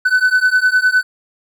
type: beating tone pair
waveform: triangle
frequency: 1500 / 1509.8 Hz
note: F#6 / F#6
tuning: +23 / +35 cents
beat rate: 9.8 Hz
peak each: -12 dBFS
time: 0.05-1.03 s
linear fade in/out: 10 ms
effects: none